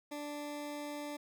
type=tone; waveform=20% pulse; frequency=293.3 Hz; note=D4; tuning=2 cents flat; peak=-35 dBFS; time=0.11-1.17 s; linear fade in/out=10 ms; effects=none